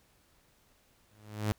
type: tone with exponential growth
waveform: sawtooth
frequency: 106 Hz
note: G#2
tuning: 36 cents sharp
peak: -22 dBFS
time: 1.11-1.52 s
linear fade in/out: 0 ms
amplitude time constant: 88 ms
effects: pink hiss -67 dBFS RMS until 1.58 s